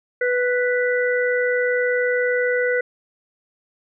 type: harmonic tone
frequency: 493.9 Hz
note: B4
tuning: in tune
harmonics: 1 / 3 / 4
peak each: -19 / -24 / -25 dBFS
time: 0.21-2.81 s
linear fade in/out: 5 ms
effects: none